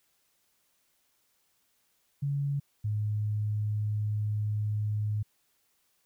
sine tone pair in turn, 141.3 / 105.57 Hz, C#3 / G#2, +34 / +29 cents, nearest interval perfect fourth, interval 505 cents, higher first, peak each -27 dBFS, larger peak neither, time 2.22-2.6 / 2.84-5.23 s, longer second, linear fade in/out 10 ms, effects white hiss -72 dBFS RMS until 6.05 s

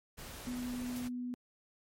pink noise, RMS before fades -47 dBFS, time 0.17-1.09 s, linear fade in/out 20 ms
sine tone, 246.9 Hz, B3, in tune, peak -36 dBFS, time 0.47-1.34 s, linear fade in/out 0 ms
blue noise with exponential decay, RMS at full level -45 dBFS, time 0.96-1.12 s, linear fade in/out 2 ms, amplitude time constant 33 ms
effects MP3 64 kbps

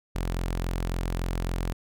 sawtooth tone, 43.58 Hz, F1, 3 cents flat, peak -23 dBFS, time 0.15-1.73 s, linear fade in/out 10 ms, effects none

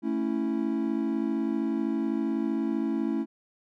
triangle chord, A major, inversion none, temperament equal with one note detuned, 221.5 / 277.2 / 329.6 Hz, A3 / C#4 / E4, +12 / 0 / 0 cents, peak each -28 dBFS, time 0.02-3.26 s, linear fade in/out 50 ms, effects none

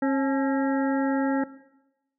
harmonic tone with a mistuned harmonic, 270.3 Hz, C#4, 44 cents flat, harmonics 1 / 2 / 3 / 5 / 6 / 7, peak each -22 / -28 / -32 / -36 / -38 / -39 dBFS, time 0.02-1.44 s, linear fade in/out 5 ms, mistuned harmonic 3, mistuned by +85 cents, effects noise-tail reverb RT60 0.9 s tail -17 dB re dry

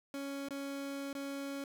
30% pulse tone with dropouts, 277.9 Hz, C#4, 4 cents sharp, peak -36 dBFS, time 0.14-1.64 s, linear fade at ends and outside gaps 1 ms, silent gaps 0.486-0.507 / 1.13-1.151 s, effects none

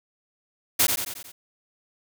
white noise with echo, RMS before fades -19 dBFS, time 0.79-0.87 s, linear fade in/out 10 ms, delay 90 ms, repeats 5, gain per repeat -5 dB, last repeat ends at 1.32 s, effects none

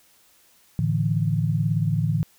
sine chord, A suspended fourth, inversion none, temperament just, 110 / 146.67 / 165 Hz, A2 / D3 / E3, 0 / -2 / +2 cents, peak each -24 dBFS, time 0.79-2.23 s, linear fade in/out 0 ms, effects white hiss -58 dBFS RMS until 2.38 s

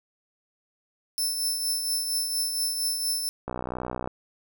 20% pulse tone with tremolo, 5300 Hz, E8, 9 cents sharp, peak -18 dBFS, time 1.18-3.29 s, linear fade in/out 0 ms, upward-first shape triangle, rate 4.3 Hz, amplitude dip 50%
click train, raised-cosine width 1 ms, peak -17 dBFS, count 38, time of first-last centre 3.48-4.075 s, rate 62.2 Hz
effects none

